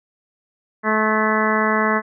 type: harmonic tone with a mistuned harmonic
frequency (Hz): 216.4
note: A3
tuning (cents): -29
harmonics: 1 / 2 / 3 / 4 / 5 / 6 / 7 / 8 / 9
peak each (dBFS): -22 / -24 / -25 / -27 / -22 / -26 / -28 / -24 / -26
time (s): 0.83-2.02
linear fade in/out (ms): 50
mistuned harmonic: 9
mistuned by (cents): +33
effects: none